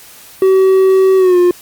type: tone with pitch glide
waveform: triangle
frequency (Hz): 380.5 to 355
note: F#4 to F4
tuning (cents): +48 to +28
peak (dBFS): -4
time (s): 0.42-1.51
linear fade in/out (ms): 2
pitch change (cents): -120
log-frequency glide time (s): 1.17-1.38
effects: white hiss -38 dBFS RMS until 1.61 s + Opus 48 kbps